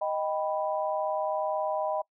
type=chord; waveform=sine; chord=Eb augmented; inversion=none; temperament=equal; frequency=622.3 / 784 / 987.8 Hz; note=Eb5 / G5 / B5; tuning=0 / 0 / 0 cents; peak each=-29 / -32 / -34 dBFS; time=0.01-2.02 s; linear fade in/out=10 ms; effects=noise-tail reverb RT60 0.1 s tail -23 dB re dry